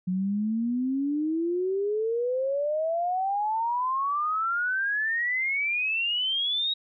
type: exponential sweep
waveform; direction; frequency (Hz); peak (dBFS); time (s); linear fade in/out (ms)
sine; up; 180 to 3812; -24; 0.07-6.74; 10
effects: none